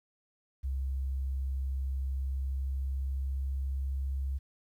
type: tone with pitch glide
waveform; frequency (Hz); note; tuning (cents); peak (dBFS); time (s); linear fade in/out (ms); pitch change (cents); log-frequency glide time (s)
sine; 66.7 to 67.55; C2 to C#2; +34 to -44; -30; 0.63-4.39; 20; +22; 2.01-4.13
effects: 11-bit